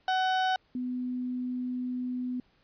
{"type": "tone pair in turn", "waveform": ["35% pulse", "sine"], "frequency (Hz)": [750, 250.3], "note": ["F#5", "B3"], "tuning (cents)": [23, 23], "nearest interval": "octave + perfect fifth", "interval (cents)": 1900, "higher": "first", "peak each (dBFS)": [-23, -30], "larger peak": "first", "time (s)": [[0.08, 0.56], [0.75, 2.4]], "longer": "second", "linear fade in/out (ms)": 2, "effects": ["pink hiss -67 dBFS RMS until 2.63 s", "resampled to 11025 Hz"]}